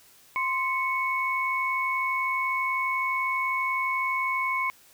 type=tone pair together; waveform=sine; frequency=1042.9 / 2212 Hz; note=C6 / C#7; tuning=-6 / -4 cents; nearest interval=octave + minor second; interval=1302 cents; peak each=-27 dBFS; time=0.36-4.7 s; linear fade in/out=0 ms; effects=white hiss -56 dBFS RMS until 4.93 s